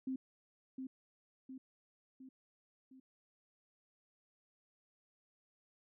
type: tone with echo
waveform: sine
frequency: 261.9 Hz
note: C4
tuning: 2 cents sharp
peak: -36 dBFS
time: 0.07-0.16 s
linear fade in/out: 5 ms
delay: 710 ms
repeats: 4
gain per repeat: -5 dB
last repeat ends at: 3 s
effects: none